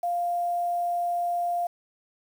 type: tone with quantisation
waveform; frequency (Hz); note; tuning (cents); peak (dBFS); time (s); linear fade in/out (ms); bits
sine; 698.5; F5; 0; -24; 0.03-1.67; 5; 8
effects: none